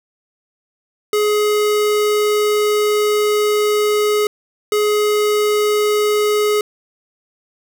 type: tone pair in turn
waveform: square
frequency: 420.1 / 420.1 Hz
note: G#4 / G#4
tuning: +20 / +20 cents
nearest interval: unison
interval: 0 cents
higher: neither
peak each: -14 dBFS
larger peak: neither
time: 1.13-4.27 / 4.72-6.61 s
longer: first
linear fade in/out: 2 ms
effects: none